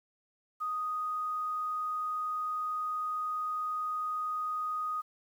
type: tone with quantisation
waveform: sine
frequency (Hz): 1244.5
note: D#6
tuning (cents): 0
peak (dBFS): -31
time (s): 0.6-5.02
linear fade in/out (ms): 20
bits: 10
effects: none